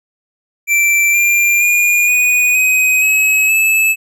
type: tone with pitch steps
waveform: square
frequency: 2343 / 2385 / 2428 / 2472 / 2517 / 2562 / 2609 Hz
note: D7 / D7 / D#7 / D#7 / D#7 / E7 / E7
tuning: -5 / +26 / -43 / -12 / +19 / -50 / -18 cents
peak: -10 dBFS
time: 0.67-3.96 s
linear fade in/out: 50 ms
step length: 470 ms
effects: none